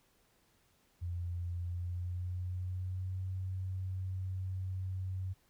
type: tone with pitch glide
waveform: sine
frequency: 87.31 to 93.58 Hz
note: F2 to F#2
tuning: 0 to +20 cents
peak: -35 dBFS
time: 1.01-5.34 s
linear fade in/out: 20 ms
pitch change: +120 cents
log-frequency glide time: 1.6-3.21 s
effects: pink hiss -71 dBFS RMS until 5.49 s